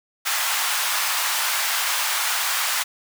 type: high-pass noise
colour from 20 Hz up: pink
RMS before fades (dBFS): -23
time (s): 0.25-2.84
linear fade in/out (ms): 20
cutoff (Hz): 910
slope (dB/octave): 24
effects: none